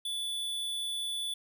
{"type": "tone", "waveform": "square", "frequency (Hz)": 3465, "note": "A7", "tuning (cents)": -27, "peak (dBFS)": -33, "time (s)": [0.05, 1.34], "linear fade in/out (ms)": 5, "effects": []}